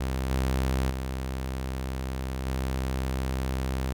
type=tone with level steps; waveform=sawtooth; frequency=65.41 Hz; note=C2; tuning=in tune; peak=-23 / -20 / -26 / -23 dBFS; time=0-3.93 s; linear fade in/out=10 ms; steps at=0.3 / 0.9 / 2.46 s; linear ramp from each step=10 ms; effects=none